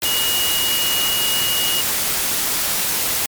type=tone in noise; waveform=sine; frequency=2884 Hz; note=F#7; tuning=45 cents flat; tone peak=-20 dBFS; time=0.05-1.81 s; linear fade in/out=2 ms; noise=white; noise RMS=-20 dBFS; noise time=0.02-3.26 s; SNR=-3 dB; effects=MP3 96 kbps